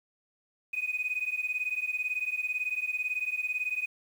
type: beating tone pair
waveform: sine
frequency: 2489 / 2507 Hz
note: D#7 / D#7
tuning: 0 / +12 cents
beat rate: 18 Hz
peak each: -31 / -32 dBFS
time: 0.73-3.86 s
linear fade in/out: 10 ms
effects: tanh soft clip ceiling -22 dBFS + 9-bit